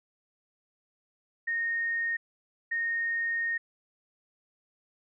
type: tone bursts at uneven times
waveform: sine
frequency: 1850 Hz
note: A#6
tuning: 14 cents flat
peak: -27 dBFS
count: 2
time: 1.47-2.17 / 2.71-3.58 s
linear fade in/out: 10 ms
effects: none